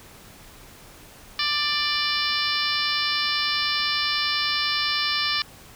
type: harmonic tone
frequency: 590 Hz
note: D5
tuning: 8 cents sharp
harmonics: 2 / 3 / 4 / 5 / 6 / 7 / 8 / 9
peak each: -30 / -30 / -30 / -30 / -30 / -30 / -30 / -30 dBFS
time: 1.39-5.42 s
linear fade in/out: 2 ms
effects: pink hiss -47 dBFS RMS until 5.75 s